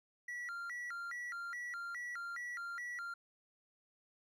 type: tone with vibrato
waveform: triangle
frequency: 1643 Hz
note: G#6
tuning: 19 cents flat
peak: -39 dBFS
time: 0.28-3.14 s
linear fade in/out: 5 ms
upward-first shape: square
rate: 2.4 Hz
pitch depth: 290 cents each way
effects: none